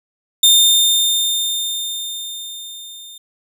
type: tone with level ramp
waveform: sawtooth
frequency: 3624 Hz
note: A#7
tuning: 50 cents flat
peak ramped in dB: -4 to -32 dBFS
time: 0.43-3.18 s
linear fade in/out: 5 ms
effects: none